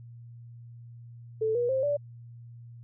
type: tone with pitch steps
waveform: sine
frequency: 439.1 / 481.6 / 528.2 / 579.4 Hz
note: A4 / B4 / C5 / D5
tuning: -4 / -44 / +16 / -24 cents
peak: -24 dBFS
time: 1.41-1.97 s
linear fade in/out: 10 ms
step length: 140 ms
effects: added 118 Hz sine -44 dBFS peak until 2.83 s